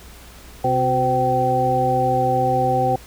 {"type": "harmonic tone with a mistuned harmonic", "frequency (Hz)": 128.4, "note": "C3", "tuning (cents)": -32, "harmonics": [1, 2, 3, 4, 6], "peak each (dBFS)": [-24, -28, -27, -22, -18], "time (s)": [0.64, 2.96], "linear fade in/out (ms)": 5, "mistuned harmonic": 3, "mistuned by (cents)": -72, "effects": ["added 60 Hz sine -43 dBFS peak until 3.06 s", "pink hiss -44 dBFS RMS until 3.06 s"]}